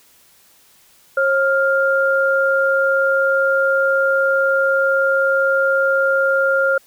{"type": "tone pair together", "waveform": "sine", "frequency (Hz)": [540.5, 1401], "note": ["C#5", "F6"], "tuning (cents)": [-44, 5], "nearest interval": "octave + major third", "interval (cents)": 1649, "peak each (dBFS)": -16, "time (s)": [1.17, 6.78], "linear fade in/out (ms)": 5, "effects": ["white hiss -52 dBFS RMS until 6.86 s"]}